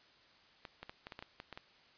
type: clicks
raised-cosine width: 0.3 ms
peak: -29 dBFS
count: 10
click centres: 0.652 / 0.83 / 0.895 / 1.069 / 1.122 / 1.191 / 1.225 / 1.401 / 1.527 / 1.575 s
effects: white hiss -64 dBFS RMS until 1.97 s + resampled to 11025 Hz